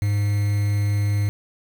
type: tone with quantisation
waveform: triangle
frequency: 102.5 Hz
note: G#2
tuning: 22 cents flat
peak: -16 dBFS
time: 0.02-1.29 s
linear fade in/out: 0 ms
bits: 6
effects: none